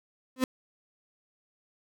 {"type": "tone with exponential growth", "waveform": "35% pulse", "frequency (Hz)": 258.3, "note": "C4", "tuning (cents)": -22, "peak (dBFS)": -17, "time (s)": [0.36, 0.44], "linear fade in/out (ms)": 2, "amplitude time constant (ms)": 17, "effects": []}